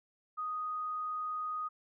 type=tone; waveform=sine; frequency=1244.5 Hz; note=D#6; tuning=in tune; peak=-34 dBFS; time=0.37-1.69 s; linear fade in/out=20 ms; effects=none